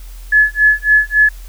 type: tone with tremolo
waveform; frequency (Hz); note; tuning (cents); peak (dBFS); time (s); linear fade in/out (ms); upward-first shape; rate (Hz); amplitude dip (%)
sine; 1710; A6; -50; -5; 0.32-1.29; 5; sine; 3.6; 100
effects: added 42 Hz sine -29 dBFS peak until 1.48 s + white hiss -44 dBFS RMS until 1.48 s